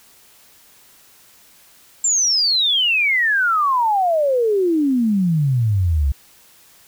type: exponential sweep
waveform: sine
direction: down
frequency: 7459 to 65.41 Hz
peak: -14 dBFS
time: 2.04-6.12 s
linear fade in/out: 5 ms
effects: white hiss -50 dBFS RMS until 6.87 s